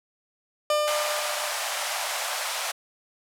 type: tone with exponential decay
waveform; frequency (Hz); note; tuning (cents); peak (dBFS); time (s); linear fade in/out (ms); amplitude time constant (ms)
30% pulse; 600; D5; +37; -17; 0.7-2.5; 2; 390
type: high-pass noise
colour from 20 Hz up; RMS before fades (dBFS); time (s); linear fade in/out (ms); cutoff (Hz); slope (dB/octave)
pink; -29; 0.87-2.72; 10; 590; 48
effects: low-pass 12000 Hz 12 dB/octave